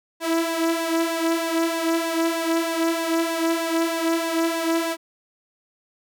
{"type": "tone with flanger", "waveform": "sawtooth", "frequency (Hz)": 330, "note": "E4", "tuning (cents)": 2, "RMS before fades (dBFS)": -23, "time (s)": [0.2, 4.97], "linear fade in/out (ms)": 50, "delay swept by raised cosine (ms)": [1.1, 3.2], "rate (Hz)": 3.2, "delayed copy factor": 0.6, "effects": []}